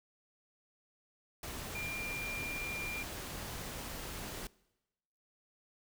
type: tone in noise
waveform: sine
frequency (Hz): 2390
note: D7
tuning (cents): +30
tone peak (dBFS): -39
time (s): 1.75-3.03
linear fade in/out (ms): 2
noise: pink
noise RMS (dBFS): -43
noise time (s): 1.43-4.47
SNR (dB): +1
effects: noise-tail reverb RT60 1.0 s tail -23 dB re dry